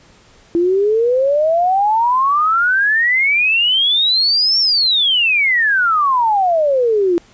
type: exponential two-way sweep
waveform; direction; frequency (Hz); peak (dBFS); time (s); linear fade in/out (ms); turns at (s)
sine; up then down; 334.6 to 5540 to 334.6; -11; 0.55-7.18; 0; 4.59
effects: pink hiss -48 dBFS RMS until 7.33 s + resampled to 16000 Hz